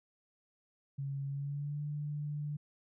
sine tone with pitch glide, 138.59 to 147.68 Hz, C#3 to D3, 0 to +10 cents, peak -35 dBFS, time 0.98-2.57 s, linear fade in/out 10 ms, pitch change +110 cents, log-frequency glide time 1.27-1.82 s, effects none

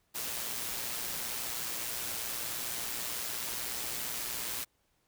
white noise with amplitude modulation, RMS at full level -35 dBFS, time 0.14-4.65 s, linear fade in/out 20 ms, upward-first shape sine, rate 119 Hz, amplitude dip 40%, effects pink hiss -74 dBFS RMS until 5.07 s

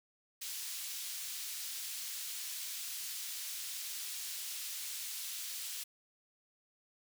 pink high-pass noise, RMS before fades -42 dBFS, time 0.41-5.84 s, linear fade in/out 10 ms, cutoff 3800 Hz, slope 12 dB/octave, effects none

